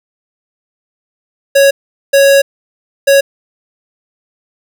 square tone bursts at uneven times, 554 Hz, C#5, 1 cent flat, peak -5 dBFS, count 3, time 1.55-1.71 / 2.13-2.42 / 3.07-3.21 s, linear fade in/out 10 ms, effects none

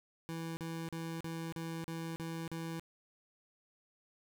25% pulse tone bursts, 164.4 Hz, E3, 4 cents flat, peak -35 dBFS, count 8, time 0.29-2.796 s, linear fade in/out 0 ms, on 280 ms, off 38 ms, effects none

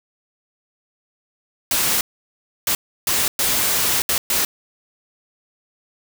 white noise bursts at uneven times, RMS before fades -19 dBFS, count 6, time 1.71-2.01 / 2.67-2.75 / 3.07-3.28 / 3.39-4.02 / 4.09-4.18 / 4.3-4.45 s, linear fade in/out 2 ms, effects none

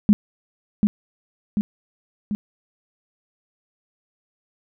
sine tone with echo, 207.7 Hz, G#3, in tune, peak -9 dBFS, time 0.09-0.13 s, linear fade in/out 0 ms, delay 740 ms, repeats 3, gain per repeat -4 dB, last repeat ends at 2.35 s, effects none

